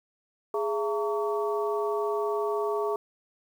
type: tone cluster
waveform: sine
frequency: 417.2 / 671 / 910 / 1133 Hz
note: G#4 / E5 / A#5 / C#6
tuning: +8 / +31 / -42 / +37 cents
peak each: -27 / -34 / -35 / -34 dBFS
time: 0.54-2.96 s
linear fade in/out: 2 ms
effects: 9-bit